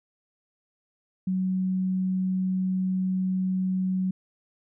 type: tone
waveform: sine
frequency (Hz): 186.6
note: F#3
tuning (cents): +15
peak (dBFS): -23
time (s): 1.27-4.11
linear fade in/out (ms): 5
effects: none